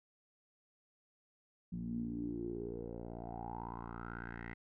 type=tone with low-pass filter sweep; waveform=10% pulse; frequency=58 Hz; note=A#1; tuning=8 cents flat; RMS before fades=-43 dBFS; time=1.72-4.54 s; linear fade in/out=10 ms; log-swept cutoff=190 to 2000 Hz; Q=7.6; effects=none